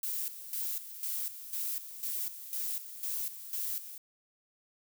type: noise with tremolo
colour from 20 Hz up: violet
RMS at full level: -35 dBFS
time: 0.03-3.98 s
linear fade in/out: 2 ms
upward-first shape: square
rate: 2 Hz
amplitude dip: 70%
effects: none